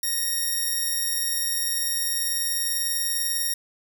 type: tone pair together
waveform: 5% pulse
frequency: 1864.7 / 5574 Hz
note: A#6 / F8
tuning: 0 / -4 cents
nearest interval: octave + perfect fifth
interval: 1896 cents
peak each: -19 dBFS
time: 0.03-3.54 s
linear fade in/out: 5 ms
effects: none